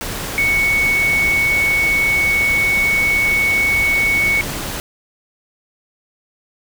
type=tone in noise; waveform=sine; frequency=2221 Hz; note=C#7; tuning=3 cents sharp; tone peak=-13 dBFS; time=0.38-4.41 s; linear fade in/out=0 ms; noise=pink; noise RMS=-25 dBFS; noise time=0.01-4.8 s; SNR=+9 dB; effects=none